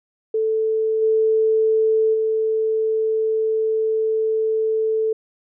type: tone with level steps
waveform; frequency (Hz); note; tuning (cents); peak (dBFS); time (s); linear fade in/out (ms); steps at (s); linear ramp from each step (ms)
sine; 440; A4; 0; -17 / -14 / -17; 0.34-5.13; 5; 1.01 / 2.13; 20
effects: none